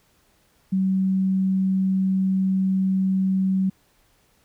sine tone, 190 Hz, F#3, 46 cents sharp, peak -18 dBFS, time 0.72-3.7 s, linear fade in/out 10 ms, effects pink hiss -62 dBFS RMS until 4.44 s

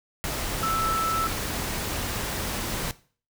sine tone in noise, 1318.5 Hz, E6, in tune, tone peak -24 dBFS, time 0.63-1.27 s, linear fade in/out 0 ms, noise pink, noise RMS -30 dBFS, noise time 0.24-2.91 s, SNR +3 dB, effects noise-tail reverb RT60 0.4 s tail -17 dB re dry

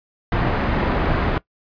pink low-pass noise, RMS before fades -20 dBFS, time 0.32-1.38 s, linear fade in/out 2 ms, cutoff 1700 Hz, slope 12 dB/octave, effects noise-tail reverb RT60 0.1 s tail -20 dB re dry + resampled to 11025 Hz

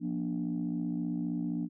sine chord, Bb major, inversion second, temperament equal with one note detuned, 174.61 / 238.4 / 293.7 Hz, F3 / Bb3 / D4, 0 / +39 / 0 cents, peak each -34 dBFS, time 0-1.69 s, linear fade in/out 50 ms, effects tanh soft clip ceiling -24 dBFS

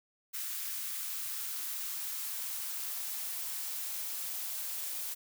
blue noise with high-pass filter sweep, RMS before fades -38 dBFS, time 0.33-5.15 s, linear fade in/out 20 ms, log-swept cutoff 1400 to 510 Hz, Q 1.4, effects none

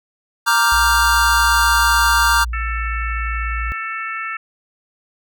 square chord, G minor seventh, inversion first, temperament equal, 932.3 / 1174.7 / 1396.9 / 1568 Hz, Bb5 / D6 / F6 / G6, 0 / 0 / 0 / 0 cents, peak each -19 dBFS, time 0.46-2.45 s, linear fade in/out 20 ms
sine tone, 58.27 Hz, A#1, in tune, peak -21 dBFS, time 0.72-3.72 s, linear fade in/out 0 ms
harmonic tone, 443.9 Hz, A4, 15 cents sharp, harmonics 3 / 4 / 5 / 6, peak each -26 / -28 / -30 / -32 dBFS, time 2.53-4.37 s, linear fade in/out 5 ms
effects none

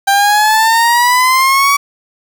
30% pulse exponential sweep, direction up, 786 to 1141 Hz, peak -5 dBFS, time 0.07-1.77 s, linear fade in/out 10 ms, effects 7-bit

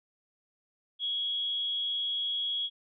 sine tone with amplitude modulation, 3326 Hz, G#7, 2 cents sharp, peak -27 dBFS, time 0.99-2.7 s, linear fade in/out 50 ms, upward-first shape sine, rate 223 Hz, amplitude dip 40%, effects none

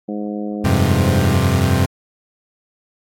harmonic tone, 104.1 Hz, G#2, 5 cents sharp, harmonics 2 / 3 / 4 / 5 / 6 / 7, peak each -24 / -27 / -32 / -31 / -38 / -36 dBFS, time 0.08-1.36 s, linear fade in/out 10 ms
30% pulse chord, F suspended second, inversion none, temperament equal with one note detuned, 87 / 98 / 130.81 Hz, F2 / G2 / C3, -6 / 0 / 0 cents, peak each -15 dBFS, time 0.64-1.86 s, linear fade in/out 10 ms
effects AAC 64 kbps

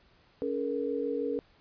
sine tone cluster, 280.3 / 428 / 474.3 Hz, C#4 / A4 / A#4, +19 / -48 / +30 cents, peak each -34 / -34 / -32 dBFS, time 0.42-1.39 s, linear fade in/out 0 ms, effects pink hiss -63 dBFS RMS until 1.6 s + resampled to 11025 Hz

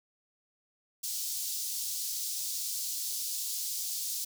pink high-pass noise, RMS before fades -35 dBFS, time 1.03-4.25 s, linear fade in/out 10 ms, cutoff 4600 Hz, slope 24 dB/octave, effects none

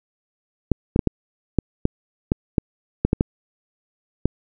clicks, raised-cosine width 3 ms, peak -3 dBFS, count 12, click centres 0.717 / 0.961 / 0.992 / 1.073 / 1.587 / 1.854 / 2.319 / 2.582 / 3.05 / 3.131 / 3.209 / 4.256 s, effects none

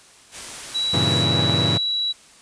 white noise, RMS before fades -34 dBFS, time 0.31-1.27 s, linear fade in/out 50 ms
sine tone, 3912 Hz, B7, 17 cents flat, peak -20 dBFS, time 0.74-2.13 s, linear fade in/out 20 ms
sawtooth chord, G diminished seventh, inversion none, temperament equal with one note detuned, 98 / 117.42 / 138.59 / 164.81 Hz, G2 / Bb2 / Db3 / Fb3, 0 / +13 / 0 / 0 cents, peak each -21 dBFS, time 0.93-1.78 s, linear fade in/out 10 ms
effects white hiss -49 dBFS RMS until 2.41 s + resampled to 22050 Hz

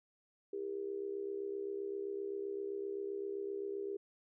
sine tone with amplitude modulation, 399 Hz, G4, 31 cents sharp, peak -34 dBFS, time 0.53-3.97 s, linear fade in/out 5 ms, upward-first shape sine, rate 67.7 Hz, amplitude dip 75%, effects none

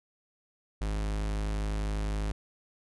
45% pulse tone, 51.91 Hz, G#1, in tune, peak -29 dBFS, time 0.81-2.32 s, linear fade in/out 5 ms, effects resampled to 24000 Hz

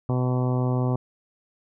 harmonic tone, 126.1 Hz, B2, 36 cents sharp, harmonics 1 / 2 / 3 / 4 / 5 / 6 / 7 / 8 / 9, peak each -22 / -28 / -32 / -34 / -36 / -38 / -39 / -40 / -41 dBFS, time 0.09-0.96 s, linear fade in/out 2 ms, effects none

